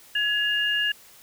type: tone pair together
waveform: sine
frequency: 1681 / 2825 Hz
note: G#6 / F7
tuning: +20 / +19 cents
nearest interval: major sixth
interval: 899 cents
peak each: -24 dBFS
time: 0.15-0.92 s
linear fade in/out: 5 ms
effects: white hiss -51 dBFS RMS until 1.22 s